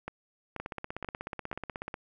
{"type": "two click trains", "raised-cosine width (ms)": 0.5, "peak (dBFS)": [-21, -21], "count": [23, 4], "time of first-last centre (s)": [[0.6, 1.941], [0.08, 1.529]], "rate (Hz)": [16.4, 2.07], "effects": []}